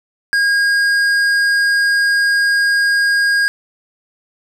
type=tone with hard clipping; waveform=sine; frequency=1628 Hz; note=G#6; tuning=35 cents flat; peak=-13 dBFS; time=0.33-3.48 s; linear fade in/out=0 ms; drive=9 dB; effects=none